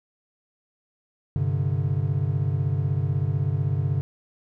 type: chord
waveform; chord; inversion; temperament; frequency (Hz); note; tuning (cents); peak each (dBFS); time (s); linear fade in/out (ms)
triangle; G suspended fourth; none; equal; 98 / 130.81 / 146.83; G2 / C3 / D3; 0 / 0 / 0; -24; 1.36-4.01; 0
effects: none